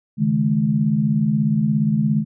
sine chord, C# suspended second, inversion none, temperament equal with one note detuned, 138.59 / 155.56 / 213.1 Hz, C#3 / D#3 / G#3, 0 / 0 / +45 cents, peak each -23 / -20 / -18 dBFS, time 0.17-2.25 s, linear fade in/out 50 ms, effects none

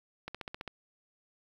click train, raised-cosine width 0.3 ms, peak -23 dBFS, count 7, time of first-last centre 0.28-0.677 s, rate 15.1 Hz, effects 9-bit

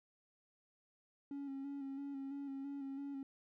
triangle tone with vibrato, 276.4 Hz, C#4, 5 cents flat, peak -39 dBFS, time 1.31-3.23 s, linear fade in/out 2 ms, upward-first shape square, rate 3 Hz, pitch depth 28 cents each way, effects tanh soft clip ceiling -36 dBFS

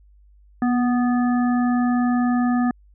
harmonic tone with a mistuned harmonic, 246.9 Hz, B3, in tune, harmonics 1 / 3 / 5 / 7, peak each -17 / -27 / -31 / -34 dBFS, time 0.62-2.71 s, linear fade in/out 2 ms, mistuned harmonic 1, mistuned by -22 cents, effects added 50 Hz sine -49 dBFS peak until 2.94 s

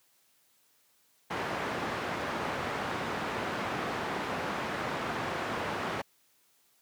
white low-pass noise, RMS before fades -34 dBFS, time 1.3-6.02 s, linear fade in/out 10 ms, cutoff 1400 Hz, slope 12 dB/octave, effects white hiss -68 dBFS RMS until 6.81 s + high-pass 100 Hz 12 dB/octave

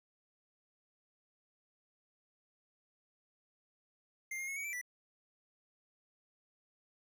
square tone with pitch steps, 2105 / 2130 / 2183 / 2253 / 2333 / 1968 Hz, C7 / C7 / C#7 / C#7 / D7 / B6, +10 / +30 / -27 / +28 / -12 / -7 cents, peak -39 dBFS, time 4.31-4.814 s, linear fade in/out 5 ms, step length 84 ms, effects 12-bit

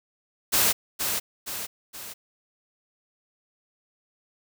white noise with echo, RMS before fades -21 dBFS, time 0.52-0.73 s, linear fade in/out 20 ms, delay 470 ms, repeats 3, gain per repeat -6 dB, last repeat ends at 2.14 s, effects none

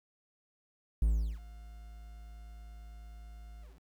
triangle tone with ADSR envelope, 54.6 Hz, A1, 13 cents flat, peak -21 dBFS, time 1.02-3.82 s, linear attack 4 ms, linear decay 360 ms, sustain -23 dB, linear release 200 ms, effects 10-bit

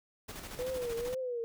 pink noise with tremolo, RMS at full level -43 dBFS, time 0.28-1.15 s, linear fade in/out 10 ms, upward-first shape square, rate 13 Hz, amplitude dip 45%
sine tone with vibrato, 490.3 Hz, B4, 13 cents flat, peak -33 dBFS, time 0.59-1.44 s, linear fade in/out 0 ms, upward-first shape triangle, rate 2.1 Hz, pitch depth 120 cents each way
effects none

